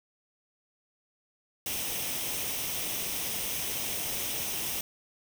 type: noise with comb filter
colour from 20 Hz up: white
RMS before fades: -33 dBFS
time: 1.66-4.81 s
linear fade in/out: 2 ms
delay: 0.34 ms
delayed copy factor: +0.5
effects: none